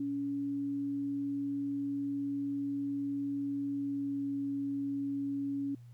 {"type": "tone with pitch glide", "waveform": "sine", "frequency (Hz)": [281.1, 279.3], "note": ["C#4", "C#4"], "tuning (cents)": [24, 13], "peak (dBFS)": -32, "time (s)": [0, 5.75], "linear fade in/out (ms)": 5, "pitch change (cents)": -11, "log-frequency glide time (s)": [3.74, 4.3], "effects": ["added 120 Hz sine -49 dBFS peak until 5.93 s", "pink hiss -72 dBFS RMS until 5.93 s"]}